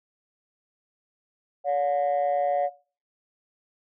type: tone pair together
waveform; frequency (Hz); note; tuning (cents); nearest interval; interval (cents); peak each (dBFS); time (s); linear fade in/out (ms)
sine; 569.7 / 719; C#5 / F#5; +47 / -50; major third; 403; -23; 1.64-2.7; 50
effects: noise-tail reverb RT60 0.4 s tail -21 dB re dry + tanh soft clip ceiling -18 dBFS